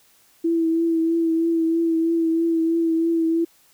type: tone with vibrato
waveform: sine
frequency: 329.6 Hz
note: E4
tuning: in tune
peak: -17 dBFS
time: 0.44-3.45 s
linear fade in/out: 10 ms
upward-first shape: triangle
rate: 3.1 Hz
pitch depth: 30 cents each way
effects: white hiss -57 dBFS RMS until 3.73 s